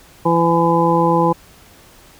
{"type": "harmonic tone", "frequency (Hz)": 168, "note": "E3", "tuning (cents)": 33, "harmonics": [1, 2, 3, 5, 6], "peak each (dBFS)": [-18, -18, -18, -18, -18], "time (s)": [0.25, 1.33], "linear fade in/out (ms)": 10, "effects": ["pink hiss -46 dBFS RMS until 2.19 s"]}